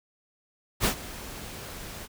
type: noise with ADSR envelope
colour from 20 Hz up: pink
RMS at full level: -22 dBFS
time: 0.8-2.08 s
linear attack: 53 ms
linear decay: 92 ms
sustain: -18 dB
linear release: 39 ms
effects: none